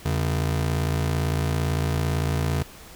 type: ring-modulated tone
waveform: 40% pulse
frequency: 111.1 Hz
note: A2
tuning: 17 cents sharp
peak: -18 dBFS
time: 0.05-2.63 s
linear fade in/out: 10 ms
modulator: 28.9 Hz
effects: pink hiss -45 dBFS RMS until 2.95 s